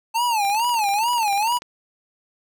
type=tone with vibrato; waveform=square; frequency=880 Hz; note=A5; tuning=in tune; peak=-19 dBFS; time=0.14-1.59 s; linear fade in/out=20 ms; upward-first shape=sine; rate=2.3 Hz; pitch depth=180 cents each way
type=click train; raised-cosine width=0.2 ms; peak=-21 dBFS; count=25; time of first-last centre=0.45-1.621 s; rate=20.5 Hz
effects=none